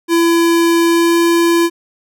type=tone with pitch glide; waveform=square; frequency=336.5 to 338.6 Hz; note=E4 to E4; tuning=+36 to +46 cents; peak=-10 dBFS; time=0.08-1.7 s; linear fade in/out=50 ms; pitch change=+10 cents; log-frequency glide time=0.85-1.18 s; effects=none